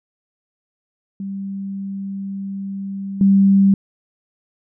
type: tone with level steps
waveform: sine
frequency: 196 Hz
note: G3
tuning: in tune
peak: -24 / -9 dBFS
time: 1.2-3.74 s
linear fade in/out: 2 ms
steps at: 3.21 s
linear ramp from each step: 2 ms
effects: none